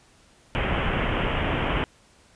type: low-pass noise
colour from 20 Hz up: pink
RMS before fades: -25 dBFS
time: 0.55-1.84 s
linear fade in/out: 0 ms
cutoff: 3200 Hz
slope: 96 dB/octave
effects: pink hiss -57 dBFS RMS until 2.35 s + resampled to 22050 Hz

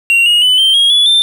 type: tone with pitch steps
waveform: triangle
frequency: 2753 / 2875 / 3002 / 3135 / 3274 / 3419 / 3570 Hz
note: F7 / F7 / F#7 / G7 / G#7 / G#7 / A7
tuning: -25 / +50 / +24 / -1 / -25 / +50 / +24 cents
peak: -5 dBFS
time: 0.1-1.22 s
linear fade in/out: 0 ms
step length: 160 ms
effects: none

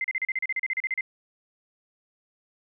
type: tone bursts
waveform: sine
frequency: 2077 Hz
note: C7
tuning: 13 cents flat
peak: -24 dBFS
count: 15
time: 0.01-1.009 s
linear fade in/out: 2 ms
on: 33 ms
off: 36 ms
effects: none

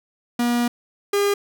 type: tone pair in turn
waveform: 45% pulse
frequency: 240 / 404.4 Hz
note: B3 / G#4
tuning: -49 / -46 cents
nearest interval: major sixth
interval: 903 cents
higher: second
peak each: -18 / -17 dBFS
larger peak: second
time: 0.39-0.68 / 1.13-1.34 s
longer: first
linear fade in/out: 5 ms
effects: none

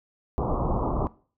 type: low-pass noise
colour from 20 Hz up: pink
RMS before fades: -26 dBFS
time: 0.38-1.07 s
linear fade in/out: 0 ms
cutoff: 1200 Hz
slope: 96 dB/octave
effects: noise-tail reverb RT60 0.4 s tail -19 dB re dry

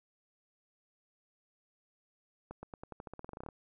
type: accelerating click train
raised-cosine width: 1 ms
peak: -30 dBFS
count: 17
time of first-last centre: 2.51-3.488 s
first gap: 120 ms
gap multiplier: 0.9
effects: none

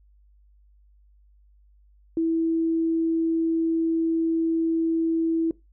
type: tone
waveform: sine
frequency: 327.5 Hz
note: E4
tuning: 11 cents flat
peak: -20 dBFS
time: 2.17-5.51 s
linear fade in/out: 2 ms
effects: noise-tail reverb RT60 0.2 s tail -20 dB re dry + added 50 Hz sine -54 dBFS peak until 5.72 s

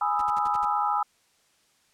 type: chord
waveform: sine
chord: E major seventh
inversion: first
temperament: equal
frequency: 830.6 / 987.8 / 1244.5 / 1318.5 Hz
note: G#5 / B5 / D#6 / E6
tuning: 0 / 0 / 0 / 0 cents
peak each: -26 / -30 / -29 / -29 dBFS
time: 0.01-1.03 s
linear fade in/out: 5 ms
type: noise bursts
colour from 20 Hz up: pink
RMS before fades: -44 dBFS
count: 6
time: 0.19-0.65 s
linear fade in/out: 2 ms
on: 25 ms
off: 62 ms
effects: white hiss -65 dBFS RMS until 1.93 s + low-pass 9000 Hz 12 dB/octave

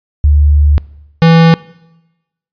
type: tone pair in turn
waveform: sine / square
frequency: 73.4 / 164.78 Hz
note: D2 / E3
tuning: 0 / 0 cents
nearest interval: octave + major second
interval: 1400 cents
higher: second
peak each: -4 dBFS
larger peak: neither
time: 0.24-0.78 / 1.22-1.54 s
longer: first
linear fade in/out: 0 ms
effects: noise-tail reverb RT60 1.0 s tail -22 dB re dry + resampled to 11025 Hz

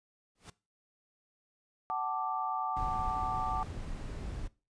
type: noise with exponential growth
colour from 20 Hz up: pink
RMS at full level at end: -44 dBFS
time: 0.35-0.5 s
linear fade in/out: 5 ms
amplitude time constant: 32 ms
type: chord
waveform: sine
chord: D major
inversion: first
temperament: equal with one note detuned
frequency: 750.8 / 880 / 1174.7 Hz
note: F#5 / A5 / D6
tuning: +25 / 0 / 0 cents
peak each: -36 / -36 / -35 dBFS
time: 1.9-3.63 s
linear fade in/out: 0 ms
type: noise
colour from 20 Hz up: brown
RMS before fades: -39 dBFS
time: 2.76-4.48 s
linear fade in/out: 10 ms
effects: noise-tail reverb RT60 0.3 s tail -20 dB re dry + resampled to 22050 Hz

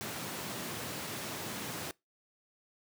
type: high-pass noise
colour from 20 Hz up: pink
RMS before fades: -40 dBFS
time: 0.01-1.91 s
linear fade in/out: 0 ms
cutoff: 110 Hz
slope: 24 dB/octave
effects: noise-tail reverb RT60 0.2 s tail -23 dB re dry

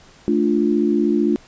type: chord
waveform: sine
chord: D minor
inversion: second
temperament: equal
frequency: 220 / 293.7 / 349.2 Hz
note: A3 / D4 / F4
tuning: 0 / 0 / 0 cents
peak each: -19 dBFS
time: 0.28-1.36 s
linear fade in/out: 0 ms
effects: pink hiss -48 dBFS RMS until 1.47 s + resampled to 16000 Hz

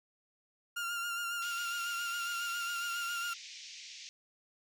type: tone with vibrato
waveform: 30% pulse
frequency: 1396.9 Hz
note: F6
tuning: in tune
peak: -32 dBFS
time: 0.76-3.34 s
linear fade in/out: 10 ms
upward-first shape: sine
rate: 7.3 Hz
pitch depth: 28 cents each way
type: band-pass noise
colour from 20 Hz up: white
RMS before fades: -49 dBFS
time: 1.42-4.09 s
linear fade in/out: 0 ms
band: 2100 to 6400 Hz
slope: 48 dB/octave
effects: none

